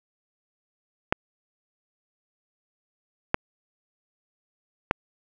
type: clicks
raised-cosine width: 0.5 ms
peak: -4 dBFS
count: 3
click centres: 1.125 / 3.344 / 4.911 s
effects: none